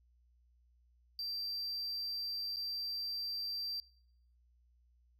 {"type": "tone with dropouts", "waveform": "triangle", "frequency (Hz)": 4699, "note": "D8", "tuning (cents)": 0, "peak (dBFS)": -36, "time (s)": [1.19, 3.8], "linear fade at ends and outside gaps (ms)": 1, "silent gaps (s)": [2.561, 2.568], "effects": ["noise-tail reverb RT60 0.7 s tail -22 dB re dry", "added 60 Hz sine -66 dBFS peak until 5.19 s"]}